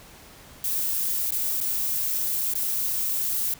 violet noise with dropouts, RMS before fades -26 dBFS, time 0.64-3.54 s, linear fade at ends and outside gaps 2 ms, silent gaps 1.308-1.32 / 1.604-1.611 / 2.538-2.553 s, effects pink hiss -48 dBFS RMS until 3.59 s

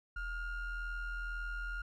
triangle ring-modulated tone, 688 Hz, F5, 26 cents flat, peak -32 dBFS, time 0.16-1.82 s, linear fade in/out 5 ms, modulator 729 Hz, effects none

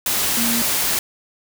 sine tone in noise, 233.1 Hz, A#3, in tune, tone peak -22 dBFS, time 0.37-0.62 s, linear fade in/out 2 ms, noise white, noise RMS -20 dBFS, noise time 0.06-0.99 s, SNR -5 dB, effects none

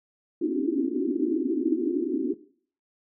pink band-pass noise, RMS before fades -26 dBFS, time 0.41-2.34 s, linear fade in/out 5 ms, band 250 to 380 Hz, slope 96 dB/octave, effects noise-tail reverb RT60 0.5 s tail -17 dB re dry

